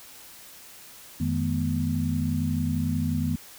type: tone cluster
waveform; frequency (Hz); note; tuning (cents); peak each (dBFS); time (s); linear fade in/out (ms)
sine; 89.8 / 157 / 211.9 / 243.1; F2 / D#3 / G#3 / B3; +49 / +16 / +35 / -27; -29 / -28 / -32 / -28; 1.2-3.36; 5
effects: white hiss -47 dBFS RMS until 3.58 s